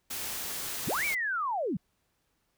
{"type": "noise", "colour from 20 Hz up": "white", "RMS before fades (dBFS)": -36, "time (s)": [0.1, 1.15], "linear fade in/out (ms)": 10}
{"type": "linear two-way sweep", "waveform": "sine", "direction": "up then down", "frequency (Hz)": [56.7, 2356, 140.4], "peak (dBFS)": -28, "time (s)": [0.87, 1.77], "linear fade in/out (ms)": 5, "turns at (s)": 1.05}
{"effects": ["pink hiss -75 dBFS RMS until 2.57 s"]}